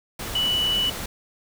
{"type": "tone in noise", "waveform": "sine", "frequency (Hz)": 2960, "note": "F#7", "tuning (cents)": 0, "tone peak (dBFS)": -20, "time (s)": [0.35, 0.9], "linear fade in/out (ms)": 5, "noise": "pink", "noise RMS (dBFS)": -32, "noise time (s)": [0.19, 1.06], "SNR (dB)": 9, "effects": []}